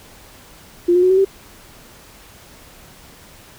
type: tone with pitch steps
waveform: sine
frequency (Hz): 349.2 / 358.6 / 368.3 / 378.2 / 388.4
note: F4 / F4 / F#4 / F#4 / G4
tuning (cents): 0 / +46 / -8 / +38 / -16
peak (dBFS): -10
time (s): 0.88-1.25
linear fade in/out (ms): 10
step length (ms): 74
effects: pink hiss -44 dBFS RMS until 3.58 s